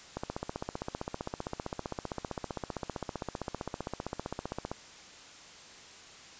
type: click train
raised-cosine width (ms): 1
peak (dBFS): -20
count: 71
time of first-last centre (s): 0.17-4.715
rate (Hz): 15.4
effects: white hiss -51 dBFS RMS until 6.39 s + resampled to 16000 Hz